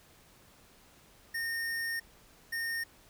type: tone bursts at uneven times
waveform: square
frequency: 1836 Hz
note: A#6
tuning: 27 cents flat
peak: -33 dBFS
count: 2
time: 1.34-2 / 2.52-2.84 s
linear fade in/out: 10 ms
effects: pink hiss -60 dBFS RMS until 3.09 s